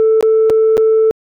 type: tone with dropouts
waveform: sine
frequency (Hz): 441.4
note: A4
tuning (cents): +5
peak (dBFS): -6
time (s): 0-1.11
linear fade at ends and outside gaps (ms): 0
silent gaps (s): 0.209-0.227 / 0.498-0.503 / 0.77-0.778
effects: tanh soft clip ceiling -5 dBFS